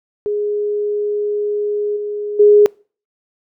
sine tone with level steps, 415.3 Hz, G#4, in tune, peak -16 / -20 / -5 dBFS, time 0.26-2.66 s, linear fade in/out 0 ms, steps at 1.96 / 2.39 s, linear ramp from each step 10 ms, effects noise-tail reverb RT60 0.4 s tail -26 dB re dry

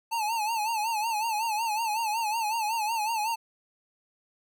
square tone with vibrato, 881 Hz, A5, 2 cents sharp, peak -27 dBFS, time 0.11-3.36 s, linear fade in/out 20 ms, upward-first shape sine, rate 5.4 Hz, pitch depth 97 cents each way, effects none

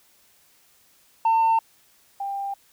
sine tone pair in turn, 902 / 793.8 Hz, A5 / G5, +43 / +22 cents, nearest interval major second, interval 221 cents, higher first, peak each -14 / -26 dBFS, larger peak first, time 1.25-1.59 / 2.2-2.54 s, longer neither, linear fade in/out 5 ms, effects tanh soft clip ceiling -15 dBFS + white hiss -59 dBFS RMS until 2.72 s

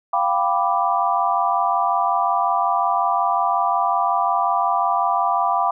sine chord, G dominant seventh, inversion third, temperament equal, 698.5 / 784 / 987.8 / 1174.7 Hz, F5 / G5 / B5 / D6, 0 / 0 / 0 / 0 cents, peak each -22 dBFS, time 0.13-5.71 s, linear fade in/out 5 ms, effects none

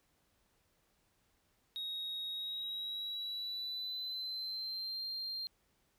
sine tone with pitch glide, 3771 to 4184 Hz, A#7 to C8, +19 to -1 cents, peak -36 dBFS, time 1.76-5.47 s, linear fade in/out 0 ms, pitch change +180 cents, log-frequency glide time 2.29-5.04 s, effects tanh soft clip ceiling -36 dBFS + pink hiss -75 dBFS RMS until 5.98 s

